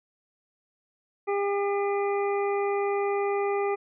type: harmonic tone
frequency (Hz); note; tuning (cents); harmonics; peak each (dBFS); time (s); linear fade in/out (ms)
402.3; G4; +45; 1 / 2 / 3 / 5 / 6; -25 / -31 / -35 / -39 / -41; 1.27-3.76; 20
effects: none